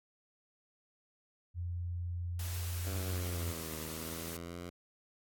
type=tone; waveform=sine; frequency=87.31 Hz; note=F2; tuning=in tune; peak=-35 dBFS; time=1.54-3.54 s; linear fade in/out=50 ms
type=noise; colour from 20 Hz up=white; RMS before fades=-45 dBFS; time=2.39-4.37 s; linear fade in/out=5 ms
type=exponential two-way sweep; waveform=10% pulse; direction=down then up; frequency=98 to 78 to 88.3 Hz; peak=-34 dBFS; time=2.86-4.7 s; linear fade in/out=10 ms; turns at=3.76 s
effects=AAC 64 kbps